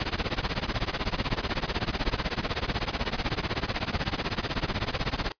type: noise with tremolo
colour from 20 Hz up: pink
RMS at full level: -25 dBFS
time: 0-5.32 s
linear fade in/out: 2 ms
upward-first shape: triangle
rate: 16 Hz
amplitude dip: 100%
effects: noise-tail reverb RT60 0.1 s tail -22 dB re dry + resampled to 11025 Hz